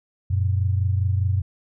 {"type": "tone pair together", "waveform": "sine", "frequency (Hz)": [92.5, 117.43], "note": ["F#2", "A#2"], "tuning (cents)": [0, 13], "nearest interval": "major third", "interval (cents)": 413, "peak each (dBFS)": [-19, -25], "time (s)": [0.3, 1.42], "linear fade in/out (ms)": 10, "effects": []}